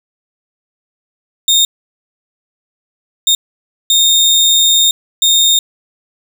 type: tone bursts at uneven times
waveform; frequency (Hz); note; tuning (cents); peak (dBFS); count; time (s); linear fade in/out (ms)
30% pulse; 3668; A#7; -29; -5; 4; 1.48-1.65 / 3.27-3.35 / 3.9-4.91 / 5.22-5.59; 2
effects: none